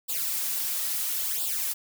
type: noise with flanger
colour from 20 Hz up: blue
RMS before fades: -29 dBFS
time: 0.08-1.74 s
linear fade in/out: 20 ms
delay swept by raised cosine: 0.24 to 5.64 ms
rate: 0.74 Hz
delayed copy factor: +0.85
effects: none